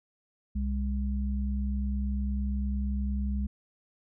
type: tone pair together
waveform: sine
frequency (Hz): 64.3 / 204.1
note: C2 / G#3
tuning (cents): -30 / -30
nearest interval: octave + minor sixth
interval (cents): 2000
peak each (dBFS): -28 / -33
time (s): 0.55-3.47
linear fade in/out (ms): 10
effects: none